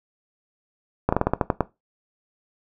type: slowing click train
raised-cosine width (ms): 1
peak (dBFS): -4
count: 9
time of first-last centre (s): 1.09-1.607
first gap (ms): 35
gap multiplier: 1.17
effects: noise-tail reverb RT60 0.2 s tail -17 dB re dry